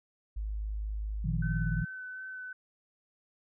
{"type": "tone", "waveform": "sine", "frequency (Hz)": 52.4, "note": "G#1", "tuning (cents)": 16, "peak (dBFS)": -32, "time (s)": [0.36, 1.83], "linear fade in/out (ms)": 10}
{"type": "chord", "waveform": "sine", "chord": "Bb suspended fourth", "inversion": "none", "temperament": "equal with one note detuned", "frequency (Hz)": [116.54, 156.19, 174.61], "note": ["Bb2", "Eb3", "F3"], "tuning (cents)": [0, 7, 0], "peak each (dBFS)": [-34, -32, -36], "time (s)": [1.24, 1.85], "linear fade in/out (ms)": 10}
{"type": "tone with vibrato", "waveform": "sine", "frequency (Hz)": 1517, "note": "F#6", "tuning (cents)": 43, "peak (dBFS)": -39, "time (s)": [1.42, 2.53], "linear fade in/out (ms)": 5, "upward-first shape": "sine", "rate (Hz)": 2.7, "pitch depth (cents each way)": 13}
{"effects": []}